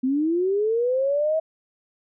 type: linear sweep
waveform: sine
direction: up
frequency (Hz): 250.9 to 646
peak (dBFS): -19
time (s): 0.03-1.4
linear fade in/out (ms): 10
effects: none